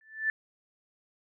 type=tone with exponential growth; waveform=sine; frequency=1760 Hz; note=A6; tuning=in tune; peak=-22 dBFS; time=0.01-0.3 s; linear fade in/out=1 ms; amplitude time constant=61 ms; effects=none